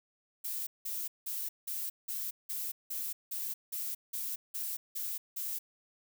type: noise bursts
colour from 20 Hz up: violet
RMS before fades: -37 dBFS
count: 13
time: 0.44-5.59 s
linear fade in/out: 10 ms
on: 230 ms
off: 180 ms
effects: none